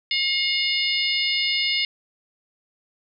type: harmonic tone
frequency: 718 Hz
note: F5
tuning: 48 cents sharp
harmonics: 3 / 4 / 5 / 6 / 7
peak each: -25 / -26 / -27 / -28 / -28 dBFS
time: 0.11-1.85 s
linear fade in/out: 2 ms
effects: none